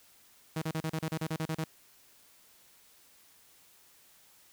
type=tone bursts; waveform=sawtooth; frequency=159 Hz; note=D#3; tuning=38 cents sharp; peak=-27 dBFS; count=12; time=0.56-1.642 s; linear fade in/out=5 ms; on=59 ms; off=34 ms; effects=white hiss -61 dBFS RMS until 4.52 s